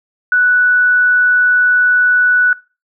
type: tone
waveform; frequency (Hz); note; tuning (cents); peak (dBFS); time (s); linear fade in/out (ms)
sine; 1480; F#6; 0; -8; 0.32-2.53; 2
effects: noise-tail reverb RT60 0.3 s tail -21 dB re dry